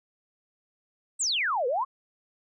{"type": "exponential two-way sweep", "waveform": "sine", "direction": "down then up", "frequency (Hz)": [8580, 465.5, 1147], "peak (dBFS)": -24, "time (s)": [1.19, 1.85], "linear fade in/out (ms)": 20, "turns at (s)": 1.67, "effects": []}